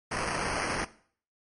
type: noise with sample-and-hold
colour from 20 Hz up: white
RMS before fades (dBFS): -31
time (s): 0.11-0.85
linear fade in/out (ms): 10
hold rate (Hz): 3675
effects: noise-tail reverb RT60 0.5 s tail -17 dB re dry + MP3 48 kbps